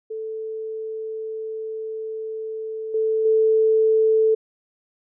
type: tone with level steps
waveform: sine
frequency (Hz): 440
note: A4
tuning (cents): 0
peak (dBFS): -27 / -18 / -14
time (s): 0.1-4.35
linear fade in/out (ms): 10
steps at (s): 2.94 / 3.25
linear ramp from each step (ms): 5
effects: none